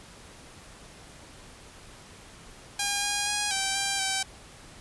5% pulse tone with pitch steps, 809 / 816 / 826 / 778 / 790 / 773 Hz, G#5 / G#5 / G#5 / G5 / G5 / G5, -46 / -31 / -10 / -13 / +13 / -24 cents, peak -14 dBFS, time 2.79-4.23 s, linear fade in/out 5 ms, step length 240 ms, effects pink hiss -49 dBFS RMS until 4.8 s + resampled to 24000 Hz

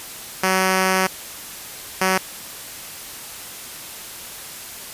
5% pulse tone bursts at uneven times, 188.1 Hz, F#3, 29 cents sharp, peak -5 dBFS, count 2, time 0.43-1.07 / 2.01-2.18 s, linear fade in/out 5 ms, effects white hiss -35 dBFS RMS until 4.93 s + resampled to 32000 Hz

